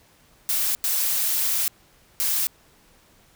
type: noise bursts at uneven times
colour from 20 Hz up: blue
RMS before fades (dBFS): -23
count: 3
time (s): 0.49-0.75 / 0.84-1.68 / 2.2-2.47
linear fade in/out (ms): 0
effects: pink hiss -57 dBFS RMS until 3.35 s